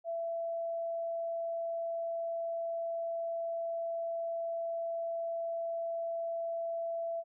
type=tone; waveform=sine; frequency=669 Hz; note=E5; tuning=25 cents sharp; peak=-33 dBFS; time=0.04-7.24 s; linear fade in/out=50 ms; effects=none